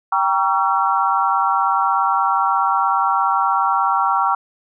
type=chord; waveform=sine; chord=G diminished seventh; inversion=none; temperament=just; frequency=784 / 940.8 / 1128.9 / 1354.7 Hz; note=G5 / Bb5 / Db6 / Fb6; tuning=0 / +16 / +31 / +47 cents; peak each=-20 dBFS; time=0.12-4.35 s; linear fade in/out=5 ms; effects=none